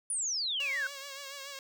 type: exponential sweep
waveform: sine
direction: down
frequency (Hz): 9956 to 1484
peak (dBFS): -30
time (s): 0.1-0.87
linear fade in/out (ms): 2
type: tone with vibrato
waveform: 5% pulse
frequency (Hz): 554.4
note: C#5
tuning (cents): 0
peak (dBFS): -30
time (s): 0.6-1.59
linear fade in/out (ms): 2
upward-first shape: triangle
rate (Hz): 7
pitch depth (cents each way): 61
effects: none